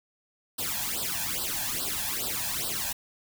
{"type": "noise with flanger", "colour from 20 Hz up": "white", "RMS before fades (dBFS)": -31, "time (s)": [0.58, 2.93], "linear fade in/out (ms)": 10, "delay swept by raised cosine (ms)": [0.22, 1.22], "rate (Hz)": 2.4, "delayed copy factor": 0.95, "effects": []}